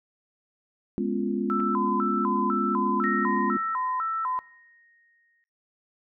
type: chord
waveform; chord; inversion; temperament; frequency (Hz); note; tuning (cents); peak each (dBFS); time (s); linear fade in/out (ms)
sine; C# dominant seventh; second; equal with one note detuned; 207.7 / 246.9 / 274.5 / 349.2; G#3 / B3 / C#4 / E#4; 0 / 0 / -17 / 0; -28 / -30 / -32 / -30; 0.98-3.57; 0
type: tone with vibrato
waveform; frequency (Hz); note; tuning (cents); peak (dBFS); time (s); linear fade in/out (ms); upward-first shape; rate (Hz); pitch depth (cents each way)
sine; 1160; D6; -22; -25; 1.5-4.39; 0; square; 2; 230
type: clicks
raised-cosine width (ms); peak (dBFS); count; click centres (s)
0.5; -30; 2; 1.598 / 1.604
type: tone with exponential decay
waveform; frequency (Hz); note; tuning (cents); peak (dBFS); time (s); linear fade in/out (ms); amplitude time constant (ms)
sine; 1864.7; A#6; 0; -27; 3.04-5.44; 0; 520
effects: noise-tail reverb RT60 0.6 s tail -21 dB re dry